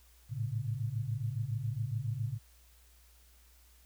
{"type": "tone cluster", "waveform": "sine", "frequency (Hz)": [106.4, 113.6, 138.6], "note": ["G#2", "A#2", "C#3"], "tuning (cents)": [42, -44, 0], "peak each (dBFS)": [-38, -35, -38], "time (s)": [0.29, 2.39], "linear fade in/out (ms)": 50, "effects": ["added 60 Hz sine -60 dBFS peak until 3.85 s", "white hiss -65 dBFS RMS until 3.85 s"]}